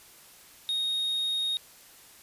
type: tone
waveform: triangle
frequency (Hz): 3729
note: A#7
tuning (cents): 0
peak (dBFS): -25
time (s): 0.69-1.57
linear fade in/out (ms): 0
effects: white hiss -53 dBFS RMS until 2.22 s + resampled to 32000 Hz